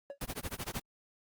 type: tone with exponential decay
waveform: triangle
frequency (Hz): 561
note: C#5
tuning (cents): +21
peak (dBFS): -32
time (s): 0.1-0.18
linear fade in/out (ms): 1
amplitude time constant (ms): 17
type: noise with tremolo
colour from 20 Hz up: pink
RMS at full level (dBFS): -36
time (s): 0.21-0.81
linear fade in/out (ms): 2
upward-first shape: sine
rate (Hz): 13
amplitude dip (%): 100
effects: Opus 24 kbps